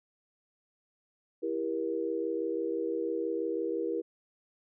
sine chord, E diminished, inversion none, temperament just, 329.6 / 395.6 / 474.7 Hz, E4 / G4 / Bb4, 0 / +16 / +31 cents, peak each -34 / -35 / -33 dBFS, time 1.42-4.02 s, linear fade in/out 20 ms, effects none

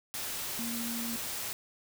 sine tone in noise, 233.1 Hz, A#3, in tune, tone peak -36 dBFS, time 0.59-1.16 s, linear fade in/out 0 ms, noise white, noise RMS -37 dBFS, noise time 0.14-1.53 s, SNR -2 dB, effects none

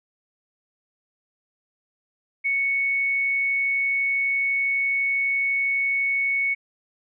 sine tone, 2217 Hz, C#7, in tune, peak -20 dBFS, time 2.44-6.55 s, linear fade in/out 20 ms, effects none

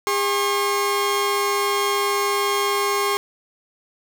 sawtooth tone pair together, 404.8 / 1079 Hz, G#4 / C#6, -44 / -47 cents, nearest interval octave + perfect fourth, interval 1697 cents, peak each -18 dBFS, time 0.07-3.17 s, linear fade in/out 0 ms, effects none

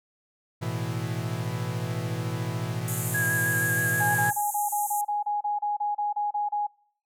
45% pulse chord, A suspended second, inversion none, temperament equal with one note detuned, 109.62 / 123.47 / 164.81 Hz, A2 / B2 / E3, -6 / 0 / 0 cents, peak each -32 / -32 / -34 dBFS, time 0.61-4.31 s, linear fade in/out 20 ms
white band-pass noise, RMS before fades -34 dBFS, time 2.88-5.01 s, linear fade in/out 0 ms, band 6500 to 14000 Hz, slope 96 dB/octave
sine tone with vibrato, 1643 Hz, G#6, 19 cents flat, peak -24 dBFS, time 3.14-4.31 s, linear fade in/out 10 ms, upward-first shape square, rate 6.3 Hz, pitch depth 17 cents each way
sine tone bursts, 829 Hz, G#5, 3 cents flat, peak -24 dBFS, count 15, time 4-6.67 s, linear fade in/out 10 ms, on 150 ms, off 30 ms
effects noise-tail reverb RT60 0.6 s tail -25 dB re dry

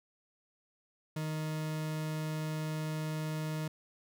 40% pulse tone, 155.56 Hz, D#3, in tune, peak -33 dBFS, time 1.16-3.68 s, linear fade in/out 5 ms, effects none

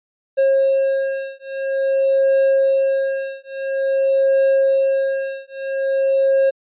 triangle beating tone pair, 540 / 540.49 Hz, C#5 / C#5, -45 / -44 cents, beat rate 0.49 Hz, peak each -16 dBFS, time 0.37-6.51 s, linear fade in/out 20 ms, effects resampled to 8000 Hz

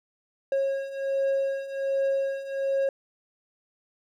triangle beating tone pair, 544 / 545.3 Hz, C#5 / C#5, -33 / -29 cents, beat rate 1.3 Hz, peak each -28 / -24 dBFS, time 0.52-2.89 s, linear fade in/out 2 ms, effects none

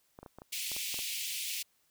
clicks, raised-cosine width 1 ms, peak -33 dBFS, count 9, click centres 0.189 / 0.23 / 0.262 / 0.386 / 0.419 / 0.717 / 0.765 / 0.943 / 0.99 s
pink high-pass noise, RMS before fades -37 dBFS, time 0.52-1.63 s, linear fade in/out 10 ms, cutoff 2300 Hz, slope 48 dB/octave
effects white hiss -72 dBFS RMS until 1.9 s

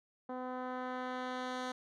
10% pulse tone with low-pass filter sweep, 253.6 Hz, B3, 46 cents sharp, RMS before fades -40 dBFS, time 0.29-1.72 s, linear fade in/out 5 ms, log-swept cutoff 850 to 6000 Hz, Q 0.78, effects none

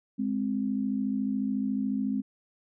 sine tone pair together, 207.7 / 261.7 Hz, G#3 / C4, 0 / 0 cents, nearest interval major third, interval 400 cents, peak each -29 / -29 dBFS, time 0.18-2.22 s, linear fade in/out 20 ms, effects none

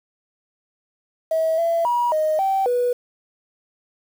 sine tone with pitch steps, 644 / 671 / 962 / 621 / 775 / 489.7 Hz, E5 / E5 / B5 / D#5 / G5 / B4, -41 / +31 / -46 / -3 / -20 / -15 cents, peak -16 dBFS, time 1.31-2.93 s, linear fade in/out 5 ms, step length 270 ms, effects tanh soft clip ceiling -13 dBFS + 7-bit

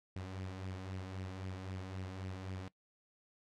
sawtooth tone with flanger, 94 Hz, F#2, 28 cents sharp, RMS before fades -44 dBFS, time 0.16-2.68 s, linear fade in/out 0 ms, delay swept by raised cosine 0.37 to 4.07 ms, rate 3.8 Hz, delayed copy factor +0.5, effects noise-tail reverb RT60 0.1 s tail -20 dB re dry + low-pass 6000 Hz 12 dB/octave

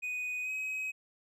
triangle tone with pitch glide, 2489 to 2537 Hz, D#7 to D#7, 0 to +33 cents, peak -32 dBFS, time 0.02-0.92 s, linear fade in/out 20 ms, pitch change +33 cents, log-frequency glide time 0.42-0.51 s, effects none

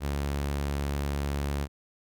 sawtooth tone, 71 Hz, C#2, 42 cents sharp, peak -24 dBFS, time 0-1.68 s, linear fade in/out 50 ms, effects none

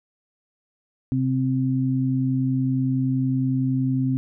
sine tone pair together, 130.81 / 261.6 Hz, C3 / C4, 0 / 0 cents, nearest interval octave, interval 1200 cents, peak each -22 dBFS, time 1.12-4.17 s, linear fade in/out 0 ms, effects none

